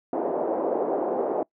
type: band-pass noise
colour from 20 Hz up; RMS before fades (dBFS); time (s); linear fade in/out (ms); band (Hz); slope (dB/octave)
pink; -26; 0.13-1.43; 2; 340 to 730; 24
effects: noise-tail reverb RT60 0.1 s tail -23 dB re dry